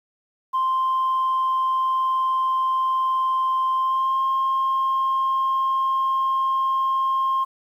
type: tone with pitch glide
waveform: sine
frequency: 1046.5 to 1063.6 Hz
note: C6 to C6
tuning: 0 to +28 cents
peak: -17 dBFS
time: 0.53-7.45 s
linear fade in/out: 20 ms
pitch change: +28 cents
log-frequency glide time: 3.76-4.23 s
effects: tanh soft clip ceiling -16 dBFS + 9-bit